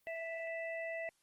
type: harmonic tone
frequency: 659.3 Hz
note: E5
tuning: in tune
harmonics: 1 / 3 / 4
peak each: -40 / -43 / -50 dBFS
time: 0.07-1.09 s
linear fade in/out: 0 ms
effects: white hiss -75 dBFS RMS until 1.22 s + Opus 24 kbps